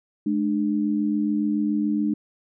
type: tone pair together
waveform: sine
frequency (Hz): 211.9 / 299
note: G#3 / D4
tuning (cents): +35 / +31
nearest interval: tritone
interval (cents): 596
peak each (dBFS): -23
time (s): 0.26-2.14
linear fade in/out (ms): 5
effects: none